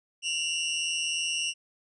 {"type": "tone pair together", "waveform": "sawtooth", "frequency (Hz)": [2743, 2906], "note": ["F7", "F#7"], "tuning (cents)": [-32, -32], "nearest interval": "minor second", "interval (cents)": 100, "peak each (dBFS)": -27, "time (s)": [0.22, 1.54], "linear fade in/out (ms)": 50, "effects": ["resampled to 22050 Hz"]}